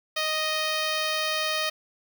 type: tone with notch filter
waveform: 5% pulse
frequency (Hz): 622.3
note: D#5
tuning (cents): 0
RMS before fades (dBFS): -27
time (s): 0.16-1.7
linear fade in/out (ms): 10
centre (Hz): 7500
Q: 0.91
effects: none